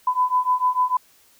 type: beating tone pair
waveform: sine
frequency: 1000 / 1006.7 Hz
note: B5 / B5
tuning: +21 / +33 cents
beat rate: 6.7 Hz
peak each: -21 / -20 dBFS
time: 0.07-0.97 s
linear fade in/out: 5 ms
effects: white hiss -56 dBFS RMS until 1.39 s